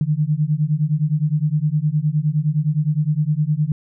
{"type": "beating tone pair", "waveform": "sine", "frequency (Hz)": [146.83, 156.53], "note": ["D3", "D#3"], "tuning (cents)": [0, 11], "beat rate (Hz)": 9.7, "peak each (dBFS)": -19, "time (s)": [0.01, 3.72], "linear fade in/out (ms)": 2, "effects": []}